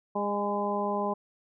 harmonic tone with a mistuned harmonic, 203.7 Hz, G#3, 33 cents flat, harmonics 1 / 2 / 3 / 4 / 5, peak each -33 / -33 / -33 / -33 / -33 dBFS, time 0.15-1.14 s, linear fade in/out 10 ms, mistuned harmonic 4, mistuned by +21 cents, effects none

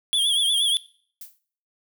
square tone with vibrato, 3322 Hz, G#7, in tune, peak -19 dBFS, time 0.13-0.77 s, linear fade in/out 0 ms, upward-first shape triangle, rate 8.4 Hz, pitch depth 100 cents each way
violet noise with exponential decay, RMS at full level -34 dBFS, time 1.21-1.39 s, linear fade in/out 5 ms, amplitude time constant 39 ms
effects noise-tail reverb RT60 0.5 s tail -19 dB re dry

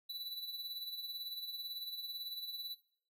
square tone with tremolo, 3964 Hz, B7, 6 cents sharp, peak -40 dBFS, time 0.09-2.75 s, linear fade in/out 10 ms, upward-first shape sine, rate 18 Hz, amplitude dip 55%, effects noise-tail reverb RT60 0.6 s tail -18 dB re dry

